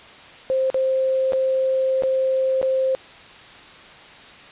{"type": "tone with dropouts", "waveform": "sine", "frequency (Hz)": 526, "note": "C5", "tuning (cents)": 9, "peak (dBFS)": -17, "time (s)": [0.5, 2.95], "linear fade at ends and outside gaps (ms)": 0, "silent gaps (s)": [[0.701, 0.744], [1.322, 1.333], [2.023, 2.035], [2.615, 2.628]], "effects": ["white hiss -43 dBFS RMS until 4.51 s", "resampled to 8000 Hz"]}